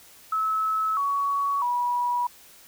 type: tone with pitch steps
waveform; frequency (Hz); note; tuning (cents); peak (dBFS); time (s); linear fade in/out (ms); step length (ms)
sine; 1297 / 1122.6 / 971.7; E6 / C#6 / B5; -28 / +22 / -28; -22; 0.32-2.27; 5; 650
effects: white hiss -51 dBFS RMS until 2.67 s